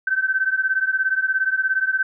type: beating tone pair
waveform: sine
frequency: 1534 / 1551 Hz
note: G6 / G6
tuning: -38 / -19 cents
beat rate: 17 Hz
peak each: -20 / -22 dBFS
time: 0.07-2.03 s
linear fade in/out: 5 ms
effects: none